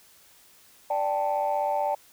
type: chord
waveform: sine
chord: D suspended fourth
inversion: none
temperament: equal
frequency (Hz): 587.3 / 784 / 880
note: D5 / G5 / A5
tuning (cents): 0 / 0 / 0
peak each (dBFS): -27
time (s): 0.9-1.95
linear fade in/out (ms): 5
effects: tanh soft clip ceiling -17 dBFS + white hiss -56 dBFS RMS until 2.12 s